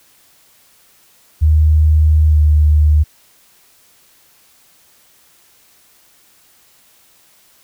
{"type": "tone with pitch glide", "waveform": "sine", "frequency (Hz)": [77.3, 75.62], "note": ["D#2", "D#2"], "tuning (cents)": [-11, -49], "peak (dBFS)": -7, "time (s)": [1.41, 3.04], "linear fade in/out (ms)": 20, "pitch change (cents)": -38, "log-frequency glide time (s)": [2.29, 2.38], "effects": ["white hiss -51 dBFS RMS until 7.63 s"]}